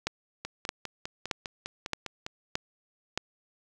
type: two click trains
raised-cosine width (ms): 0.2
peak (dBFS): -18 / -11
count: 10 / 6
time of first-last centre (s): 0.45-2.265 / 0.07-3.176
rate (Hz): 4.96 / 1.61
effects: none